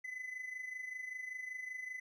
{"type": "tone with amplitude modulation", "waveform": "triangle", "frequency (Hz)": 2016, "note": "B6", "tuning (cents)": 35, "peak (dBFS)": -36, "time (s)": [0.04, 2], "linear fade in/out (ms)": 10, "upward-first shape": "sine", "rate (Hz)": 25.2, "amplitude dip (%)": 70, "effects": ["tanh soft clip ceiling -34 dBFS"]}